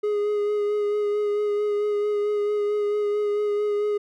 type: tone with vibrato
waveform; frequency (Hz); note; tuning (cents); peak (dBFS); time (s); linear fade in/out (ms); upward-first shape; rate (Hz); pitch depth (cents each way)
triangle; 415.3; G#4; 0; -19; 0.03-3.98; 10; sine; 4.5; 18
effects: none